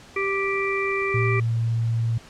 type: harmonic tone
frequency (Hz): 392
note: G4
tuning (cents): 0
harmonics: 1 / 3 / 5 / 6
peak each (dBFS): -25 / -29 / -30 / -27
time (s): 0.16-1.4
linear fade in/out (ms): 5
type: tone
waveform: sine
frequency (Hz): 114.8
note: A#2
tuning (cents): -26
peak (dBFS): -20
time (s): 1.14-2.18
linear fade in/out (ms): 5
effects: pink hiss -47 dBFS RMS until 2.29 s + low-pass 7000 Hz 12 dB/octave